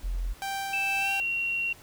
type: tone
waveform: sine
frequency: 43.27 Hz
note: F1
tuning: 15 cents flat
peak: -27 dBFS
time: 0.03-0.34 s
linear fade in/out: 20 ms
type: tone with tremolo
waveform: sawtooth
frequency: 784 Hz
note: G5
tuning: in tune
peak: -26 dBFS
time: 0.42-1.2 s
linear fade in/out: 0 ms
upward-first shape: sine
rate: 2.1 Hz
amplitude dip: 25%
type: tone with pitch glide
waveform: sine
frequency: 2637 to 2744 Hz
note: E7 to F7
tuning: 0 to -31 cents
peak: -26 dBFS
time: 0.73-1.73 s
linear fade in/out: 5 ms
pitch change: +69 cents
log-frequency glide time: 0.99-1.11 s
effects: pink hiss -52 dBFS RMS until 1.82 s